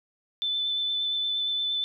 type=tone with vibrato; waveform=sine; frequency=3518 Hz; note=A7; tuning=1 cent flat; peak=-25 dBFS; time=0.42-1.84 s; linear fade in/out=0 ms; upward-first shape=sine; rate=8.6 Hz; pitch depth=13 cents each way; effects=none